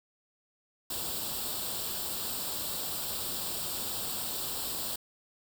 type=noise with comb filter; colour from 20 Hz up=white; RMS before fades=-35 dBFS; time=0.9-4.96 s; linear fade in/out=5 ms; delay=0.24 ms; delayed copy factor=+0.7; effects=none